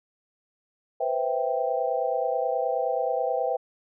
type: chord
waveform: sine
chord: C major seventh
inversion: third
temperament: equal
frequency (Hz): 493.9 / 523.3 / 659.3 / 784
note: B4 / C5 / E5 / G5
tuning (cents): 0 / 0 / 0 / 0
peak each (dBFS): -29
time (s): 1-3.57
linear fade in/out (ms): 10
effects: none